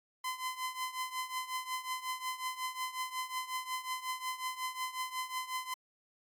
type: tone with tremolo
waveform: sawtooth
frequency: 1024 Hz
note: C6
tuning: 38 cents flat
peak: -29 dBFS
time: 0.24-5.74 s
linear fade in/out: 5 ms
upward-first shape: triangle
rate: 5.5 Hz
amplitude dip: 85%
effects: AAC 64 kbps